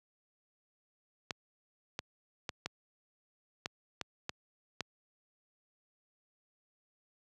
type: clicks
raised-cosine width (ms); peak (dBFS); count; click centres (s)
0.2; -18; 8; 1.308 / 1.991 / 2.492 / 2.66 / 3.659 / 4.013 / 4.294 / 4.807
effects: high-pass 80 Hz 12 dB/octave